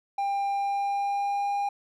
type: tone with pitch glide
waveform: triangle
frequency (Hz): 797 to 807.2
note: G5 to G#5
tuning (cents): +28 to -49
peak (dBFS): -23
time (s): 0.18-1.69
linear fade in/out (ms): 5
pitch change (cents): +23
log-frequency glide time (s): 0.5-1.53
effects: none